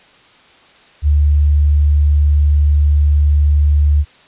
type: tone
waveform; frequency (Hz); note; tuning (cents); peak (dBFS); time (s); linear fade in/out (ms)
sine; 73.42; D2; 0; -8; 1.02-4.05; 50
effects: white hiss -46 dBFS RMS until 4.27 s + resampled to 8000 Hz